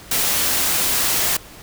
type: noise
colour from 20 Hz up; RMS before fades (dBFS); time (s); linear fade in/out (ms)
white; -19; 0.11-1.37; 5
effects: pink hiss -41 dBFS RMS until 1.62 s